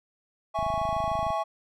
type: chord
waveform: triangle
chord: C# minor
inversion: first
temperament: equal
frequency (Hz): 659.3 / 830.6 / 1108.7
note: E5 / G#5 / C#6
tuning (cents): 0 / 0 / 0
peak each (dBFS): -28 / -28 / -29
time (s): 0.54-1.44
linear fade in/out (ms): 20
type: click train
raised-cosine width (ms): 5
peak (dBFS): -25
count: 20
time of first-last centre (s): 0.59-1.304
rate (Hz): 26.6
effects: none